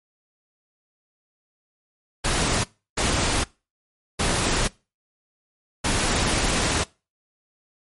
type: noise bursts at uneven times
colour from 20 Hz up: pink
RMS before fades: -22 dBFS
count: 4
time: 2.24-2.64 / 2.97-3.44 / 4.19-4.68 / 5.84-6.84 s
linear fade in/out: 10 ms
effects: noise-tail reverb RT60 0.3 s tail -23 dB re dry + MP3 48 kbps